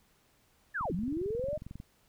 sine linear two-way sweep, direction down then up, 1800 to 155.56 to 627 Hz, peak -31 dBFS, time 0.74-1.58 s, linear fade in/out 20 ms, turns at 0.93 s
click train, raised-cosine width 5 ms, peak -31 dBFS, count 23, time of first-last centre 0.81-1.801 s, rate 22.2 Hz
effects pink hiss -68 dBFS RMS until 2.08 s

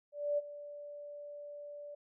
sine tone with ADSR envelope, 583 Hz, D5, 13 cents flat, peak -28 dBFS, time 0.12-1.95 s, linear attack 260 ms, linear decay 26 ms, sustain -16 dB, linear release 8 ms, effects none

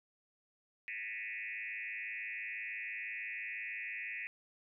sine tone with frequency modulation, 2213 Hz, C#7, 3 cents flat, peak -39 dBFS, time 0.88-4.27 s, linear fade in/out 0 ms, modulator 106 Hz, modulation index 3.6, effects none

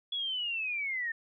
sine linear sweep, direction down, 3400 to 1795 Hz, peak -31 dBFS, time 0.12-1.12 s, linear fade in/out 5 ms, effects none

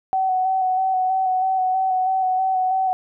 sine tone with vibrato, 752 Hz, F#5, 28 cents sharp, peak -17 dBFS, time 0.13-2.93 s, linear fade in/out 0 ms, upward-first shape square, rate 3.1 Hz, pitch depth 19 cents each way, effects none

